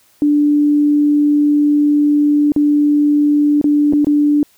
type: tone with dropouts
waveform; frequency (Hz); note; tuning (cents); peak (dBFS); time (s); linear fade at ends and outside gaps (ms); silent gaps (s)
sine; 293.7; D4; 0; -9; 0.22-4.43; 1; 2.52-2.562 / 3.614-3.642 / 3.926-3.934 / 4.046-4.069
effects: white hiss -53 dBFS RMS until 4.57 s